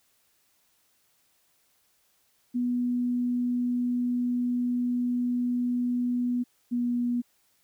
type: tone pair in turn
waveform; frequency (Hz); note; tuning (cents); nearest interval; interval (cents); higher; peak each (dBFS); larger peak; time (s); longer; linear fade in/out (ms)
sine; 245 / 242; B3 / B3; -14 / -35; unison; 21; first; -24; neither; 2.54-6.44 / 6.71-7.22; first; 20
effects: white hiss -68 dBFS RMS until 7.63 s